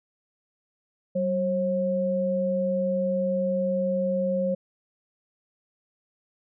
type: tone pair together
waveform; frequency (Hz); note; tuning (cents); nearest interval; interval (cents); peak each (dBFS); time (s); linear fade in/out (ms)
sine; 190 / 539; F#3 / C#5; +46 / -49; octave + tritone; 1805; -27 / -24; 1.15-4.55; 10
effects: none